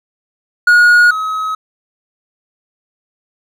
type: tone pair in turn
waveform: triangle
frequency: 1444 / 1276.3 Hz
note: F#6 / D#6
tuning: -43 / +44 cents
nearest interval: major second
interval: 213 cents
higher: first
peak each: -3 / -14 dBFS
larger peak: first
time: 0.67-1.11 / 1.11-1.55 s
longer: neither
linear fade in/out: 5 ms
effects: none